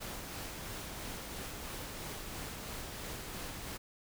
pink noise with tremolo, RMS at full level -42 dBFS, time 0-3.78 s, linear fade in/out 20 ms, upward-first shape sine, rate 3 Hz, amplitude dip 25%, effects none

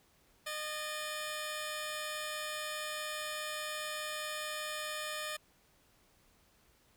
10% pulse tone pair together, 610.6 / 1727 Hz, D#5 / A6, -33 / -33 cents, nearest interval octave + tritone, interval 1800 cents, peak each -30 / -35 dBFS, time 0.46-5.37 s, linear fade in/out 10 ms, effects pink hiss -68 dBFS RMS until 6.96 s

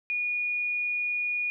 sine tone, 2448 Hz, D#7, 29 cents flat, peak -26 dBFS, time 0.1-1.5 s, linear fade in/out 0 ms, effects none

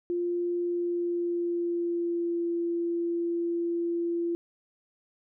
sine tone with pitch glide, 349.2 to 341.2 Hz, F4 to F4, 0 to -40 cents, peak -26 dBFS, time 0.1-4.35 s, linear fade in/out 0 ms, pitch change -40 cents, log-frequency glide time 0.58-2.49 s, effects none

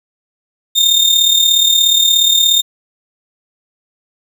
35% pulse tone with amplitude modulation, 3644 Hz, A#7, 40 cents flat, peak -4 dBFS, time 0.75-2.62 s, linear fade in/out 20 ms, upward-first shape sine, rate 36.9 Hz, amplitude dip 55%, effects none

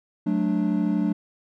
triangle chord, D major, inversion first, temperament equal with one note detuned, 185 / 217.7 / 293.7 Hz, F#3 / A3 / D4, 0 / -18 / 0 cents, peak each -23 dBFS, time 0.26-1.13 s, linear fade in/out 10 ms, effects none

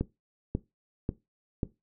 click train, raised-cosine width 3 ms, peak -15 dBFS, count 4, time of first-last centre 0.01-1.632 s, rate 1.85 Hz, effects noise-tail reverb RT60 0.2 s tail -17 dB re dry

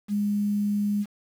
sine tone with quantisation, 205.5 Hz, G#3, 18 cents flat, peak -22 dBFS, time 0.08-1.06 s, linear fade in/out 50 ms, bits 8, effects none

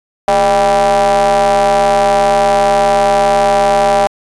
square ring-modulated tone, 94.7 Hz, F#2, 41 cents sharp, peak -6 dBFS, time 0.28-4.07 s, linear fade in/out 0 ms, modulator 699 Hz, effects resampled to 24000 Hz

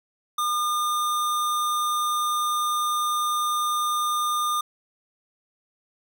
square tone, 1210 Hz, D#6, 49 cents flat, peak -23 dBFS, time 0.38-4.61 s, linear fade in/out 5 ms, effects none

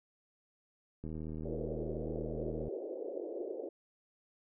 click train, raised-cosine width 3 ms, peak -30 dBFS, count 130, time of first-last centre 1.04-2.681 s, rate 78.6 Hz
pink band-pass noise, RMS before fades -41 dBFS, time 1.45-3.69 s, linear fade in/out 5 ms, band 340 to 570 Hz, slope 48 dB/octave
effects none

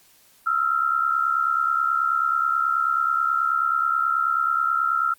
sine tone pair together, 1303 / 1372.3 Hz, E6 / F6, -20 / -31 cents, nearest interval minor second, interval 89 cents, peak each -23 / -21 dBFS, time 0.46-5.14 s, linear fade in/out 10 ms, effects white hiss -56 dBFS RMS until 5.18 s + Opus 48 kbps

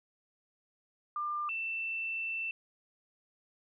sine tone pair in turn, 1196 / 2672 Hz, D6 / E7, +31 / +23 cents, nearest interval octave + major second, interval 1392 cents, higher second, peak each -32 / -33 dBFS, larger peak first, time 1.16-1.49 / 1.49-2.51 s, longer second, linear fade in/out 2 ms, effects none

